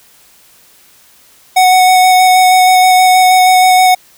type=tone with vibrato; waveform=square; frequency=740 Hz; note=F#5; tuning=in tune; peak=-5 dBFS; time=1.56-3.95 s; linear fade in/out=10 ms; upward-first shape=square; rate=6.3 Hz; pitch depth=9 cents each way; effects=white hiss -45 dBFS RMS until 4.17 s